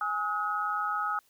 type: tone cluster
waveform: sine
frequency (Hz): 829 / 1274 / 1453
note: G#5 / D#6 / F#6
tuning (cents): -3 / +41 / -32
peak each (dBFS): -35 / -29 / -36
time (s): 0.01-1.19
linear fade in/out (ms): 2
effects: white hiss -66 dBFS RMS until 1.29 s